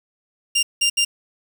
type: tone bursts at uneven times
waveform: 20% pulse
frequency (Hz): 2794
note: F7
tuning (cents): 0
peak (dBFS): -11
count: 3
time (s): 0.55-0.63 / 0.81-0.9 / 0.97-1.05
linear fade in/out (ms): 10
effects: 7-bit